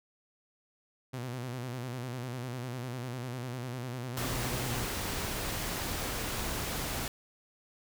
sawtooth tone with vibrato, 124.5 Hz, B2, 14 cents sharp, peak -32 dBFS, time 1.13-4.85 s, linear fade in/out 10 ms, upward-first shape square, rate 10 Hz, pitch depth 70 cents each way
pink noise, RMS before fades -35 dBFS, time 4.17-7.08 s, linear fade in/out 2 ms
effects none

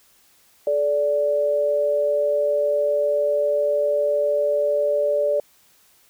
sine tone pair together, 430.4 / 583 Hz, A4 / D5, -38 / -13 cents, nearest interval perfect fourth, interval 525 cents, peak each -25 / -18 dBFS, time 0.67-5.4 s, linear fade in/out 2 ms, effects white hiss -57 dBFS RMS until 6.09 s

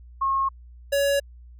sine / square tone pair in turn, 1083 / 562.2 Hz, C#6 / C#5, -41 / +24 cents, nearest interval major seventh, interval 1135 cents, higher first, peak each -20 dBFS, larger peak neither, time 0.21-0.49 / 0.92-1.2 s, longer neither, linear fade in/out 10 ms, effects added 60 Hz sine -43 dBFS peak until 1.59 s

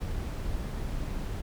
brown noise, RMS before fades -33 dBFS, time 0-1.42 s, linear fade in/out 20 ms, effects none

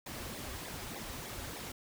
pink noise with flanger, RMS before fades -43 dBFS, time 0.06-1.72 s, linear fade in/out 5 ms, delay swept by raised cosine 0.66 to 6.56 ms, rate 3.3 Hz, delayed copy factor -0.8, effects none

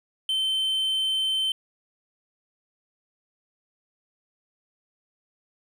triangle tone, 3090 Hz, G7, 26 cents flat, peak -21 dBFS, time 0.29-1.52 s, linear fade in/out 2 ms, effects none

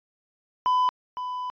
triangle tone pair in turn, 1003 / 998.9 Hz, B5 / B5, +26 / +19 cents, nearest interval unison, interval 7 cents, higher first, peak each -17 / -27 dBFS, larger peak first, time 0.66-0.89 / 1.17-1.5 s, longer second, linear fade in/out 0 ms, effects resampled to 11025 Hz

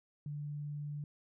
sine tone, 146.83 Hz, D3, in tune, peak -38 dBFS, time 0.26-1.04 s, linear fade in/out 2 ms, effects none

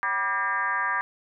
sine tone with frequency modulation, 1396.9 Hz, F6, in tune, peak -23 dBFS, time 0.03-1.01 s, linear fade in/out 0 ms, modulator 212 Hz, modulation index 2.3, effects none

